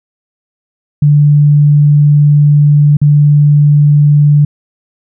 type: tone with dropouts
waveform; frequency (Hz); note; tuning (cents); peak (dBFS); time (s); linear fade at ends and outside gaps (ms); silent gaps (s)
sine; 146.83; D3; 0; -3; 1.02-4.45; 5; 2.97-3.015
effects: none